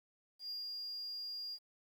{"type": "tone with ADSR envelope", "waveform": "sine", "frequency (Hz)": 4820, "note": "D8", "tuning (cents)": 44, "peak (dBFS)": -37, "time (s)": [0.39, 1.59], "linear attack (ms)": 110, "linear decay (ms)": 140, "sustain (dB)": -2, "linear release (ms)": 59, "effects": ["tanh soft clip ceiling -39 dBFS", "11-bit"]}